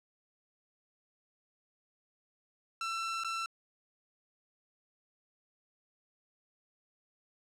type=tone with dropouts; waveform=sawtooth; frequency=1341 Hz; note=E6; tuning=29 cents sharp; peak=-30 dBFS; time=2.81-3.46 s; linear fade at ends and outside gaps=2 ms; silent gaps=3.237-3.246 s; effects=low-pass 7000 Hz 12 dB/octave + 11-bit